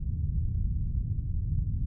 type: low-pass noise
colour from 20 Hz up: white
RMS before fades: -29 dBFS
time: 0-1.86 s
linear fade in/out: 10 ms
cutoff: 120 Hz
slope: 24 dB/octave
effects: none